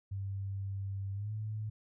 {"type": "tone with pitch glide", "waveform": "sine", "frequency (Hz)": [98, 107.49], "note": ["G2", "A2"], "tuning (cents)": [0, -40], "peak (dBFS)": -35, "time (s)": [0.11, 1.7], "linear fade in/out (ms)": 10, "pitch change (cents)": 160, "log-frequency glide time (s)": [1.13, 1.32], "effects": []}